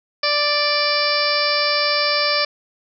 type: harmonic tone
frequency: 587.3 Hz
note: D5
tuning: in tune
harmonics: 1 / 2 / 3 / 4 / 5 / 6 / 7 / 8 / 9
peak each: -23 / -24 / -26 / -24 / -33 / -32 / -29 / -22 / -24 dBFS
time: 0.23-2.45 s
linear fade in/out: 5 ms
effects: none